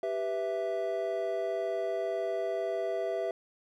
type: chord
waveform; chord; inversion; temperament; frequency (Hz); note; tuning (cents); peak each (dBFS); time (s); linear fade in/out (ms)
triangle; E minor; first; equal; 392 / 493.9 / 659.3; G4 / B4 / E5; 0 / 0 / 0; -33 / -35 / -30; 0.03-3.31; 2
effects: none